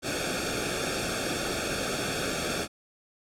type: noise with comb filter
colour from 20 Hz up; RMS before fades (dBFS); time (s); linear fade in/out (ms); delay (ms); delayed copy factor
pink; -30; 0.02-2.68; 50; 1; -0.85
effects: low-pass 9000 Hz 12 dB/octave